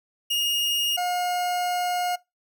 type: tone pair in turn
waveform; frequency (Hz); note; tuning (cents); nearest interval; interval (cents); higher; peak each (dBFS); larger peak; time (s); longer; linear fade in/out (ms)
40% pulse; 2852 / 715.7; F7 / F5; +36 / +42; 2 octaves; 2394; first; -21 / -23; first; 0.3-0.97 / 0.97-2.16; second; 10
effects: noise-tail reverb RT60 0.2 s tail -21 dB re dry